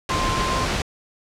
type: tone in noise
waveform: sine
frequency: 1046.5 Hz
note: C6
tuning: in tune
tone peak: -24 dBFS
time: 0.1-0.65 s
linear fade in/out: 2 ms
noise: pink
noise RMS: -23 dBFS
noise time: 0.09-0.82 s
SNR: -4 dB
effects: low-pass 6000 Hz 12 dB/octave